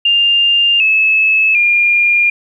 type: tone with pitch steps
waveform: sine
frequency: 2801 / 2598 / 2410 Hz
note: F7 / E7 / D7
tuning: +4 / -26 / +44 cents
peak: -8 dBFS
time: 0.05-2.3 s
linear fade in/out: 5 ms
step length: 750 ms
effects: 8-bit